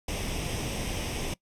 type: noise with comb filter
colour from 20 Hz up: pink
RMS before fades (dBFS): -32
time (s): 0.08-1.34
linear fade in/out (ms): 5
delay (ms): 0.35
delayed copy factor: +0.6
effects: noise-tail reverb RT60 0.1 s tail -22 dB re dry + low-pass 10000 Hz 12 dB/octave